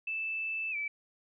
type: tone with pitch glide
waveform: sine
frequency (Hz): 2637 to 2309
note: E7 to D7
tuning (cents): 0 to -30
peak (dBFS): -32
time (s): 0.07-0.88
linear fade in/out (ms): 5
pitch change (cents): -230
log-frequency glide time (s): 0.71-0.76
effects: none